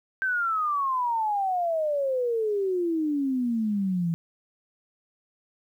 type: exponential sweep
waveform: sine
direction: down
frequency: 1568 to 163.5 Hz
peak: -23 dBFS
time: 0.22-4.14 s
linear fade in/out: 0 ms
effects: 10-bit